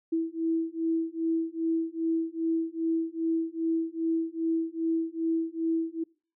sine beating tone pair, 326.1 / 328.6 Hz, E4 / E4, -19 / -5 cents, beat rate 2.5 Hz, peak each -29 dBFS, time 0.12-6.04 s, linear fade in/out 10 ms, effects noise-tail reverb RT60 0.4 s tail -25 dB re dry

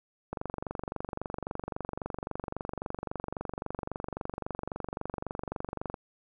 click train, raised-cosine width 1 ms, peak -20 dBFS, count 134, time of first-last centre 0.33-5.942 s, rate 23.7 Hz, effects none

